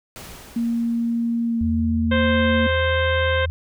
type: noise with exponential decay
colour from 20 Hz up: pink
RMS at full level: -36 dBFS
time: 0.16-2.19 s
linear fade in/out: 0 ms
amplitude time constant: 440 ms
type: tone with pitch glide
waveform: sine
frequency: 233.1 to 229.1 Hz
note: A#3 to A#3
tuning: 0 to -30 cents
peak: -19 dBFS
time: 0.56-2.67 s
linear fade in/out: 5 ms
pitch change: -30 cents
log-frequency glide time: 1.46-1.61 s
type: tone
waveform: sine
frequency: 82.41 Hz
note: E2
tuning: in tune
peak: -22 dBFS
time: 1.61-3.5 s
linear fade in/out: 0 ms
type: harmonic tone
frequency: 523.3 Hz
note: C5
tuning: in tune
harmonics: 1 / 2 / 3 / 4 / 5 / 6 / 7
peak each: -21 / -28 / -24 / -29 / -34 / -31 / -34 dBFS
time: 2.11-3.46 s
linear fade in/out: 10 ms
effects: none